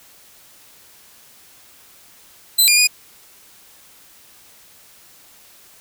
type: tone with pitch steps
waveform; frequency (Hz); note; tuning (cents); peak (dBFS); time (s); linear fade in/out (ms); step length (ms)
15% pulse; 4029 / 2415 / 2463; B7 / D7 / D#7; +34 / +48 / -18; -4; 2.58-2.874; 10; 98
effects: white hiss -48 dBFS RMS until 5.8 s